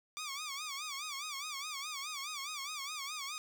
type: tone with vibrato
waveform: 10% pulse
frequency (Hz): 1166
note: D6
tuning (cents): -13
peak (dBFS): -31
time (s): 0.17-3.38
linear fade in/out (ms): 0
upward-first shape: sine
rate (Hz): 4.8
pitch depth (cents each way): 130
effects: none